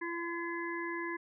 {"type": "harmonic tone", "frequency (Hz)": 340, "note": "F4", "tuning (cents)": -46, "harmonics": [1, 3, 5, 6], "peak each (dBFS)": [-38, -41, -41, -43], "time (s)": [0.01, 1.17], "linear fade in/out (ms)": 10, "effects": []}